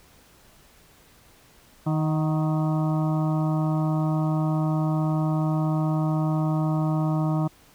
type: harmonic tone with a mistuned harmonic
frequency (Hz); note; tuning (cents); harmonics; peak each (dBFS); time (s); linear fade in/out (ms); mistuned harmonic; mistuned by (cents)
156.4; D#3; +9; 1 / 2 / 4 / 5 / 6 / 7 / 8; -22 / -28 / -34 / -36 / -38 / -39 / -40; 1.86-7.48; 10; 5; -55
effects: pink hiss -55 dBFS RMS until 7.74 s